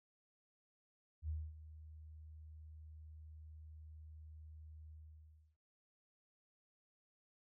sine tone with ADSR envelope, 77.78 Hz, D#2, in tune, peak -37 dBFS, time 1.22-5.57 s, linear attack 68 ms, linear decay 240 ms, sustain -15 dB, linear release 650 ms, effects none

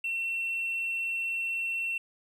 triangle tone, 2708 Hz, E7, 46 cents sharp, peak -26 dBFS, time 0.04-1.98 s, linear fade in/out 5 ms, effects tanh soft clip ceiling -25 dBFS

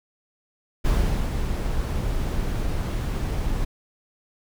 brown noise with ADSR envelope, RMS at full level -19 dBFS, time 0.84-3.65 s, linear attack 19 ms, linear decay 420 ms, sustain -6 dB, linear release 9 ms, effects none

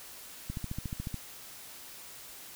click train, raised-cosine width 5 ms, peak -23 dBFS, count 10, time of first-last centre 0.5-1.143 s, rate 14 Hz, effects white hiss -48 dBFS RMS until 2.55 s

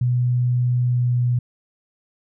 sine tone with pitch glide, 123.47 to 122.62 Hz, B2 to B2, 0 to -12 cents, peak -16 dBFS, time 0.01-1.39 s, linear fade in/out 5 ms, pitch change -12 cents, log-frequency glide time 0.85-1.12 s, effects none

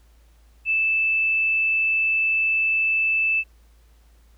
sine tone, 2634 Hz, E7, 2 cents flat, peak -18 dBFS, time 0.65-3.44 s, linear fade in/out 50 ms, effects added 56 Hz sine -51 dBFS peak until 4.37 s + pink hiss -63 dBFS RMS until 4.37 s

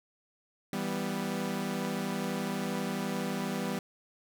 sawtooth chord, E minor, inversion none, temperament equal with one note detuned, 163.86 / 196 / 246.9 Hz, E3 / G3 / B3, -10 / 0 / 0 cents, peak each -35 / -30 / -32 dBFS, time 0.73-3.79 s, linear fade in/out 2 ms, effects none

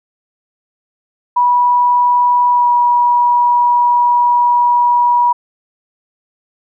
sine tone with pitch glide, 976 to 966.5 Hz, B5 to B5, -21 to -38 cents, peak -8 dBFS, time 1.36-5.33 s, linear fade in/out 10 ms, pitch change -17 cents, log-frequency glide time 2.51-2.68 s, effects none

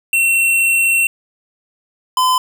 square tone pair in turn, 2716 / 1019.4 Hz, F7 / C6, -49 / -45 cents, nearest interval octave + perfect fourth, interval 1696 cents, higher first, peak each -12 dBFS, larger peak neither, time 0.13-1.07 / 2.17-2.38 s, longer first, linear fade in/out 2 ms, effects none

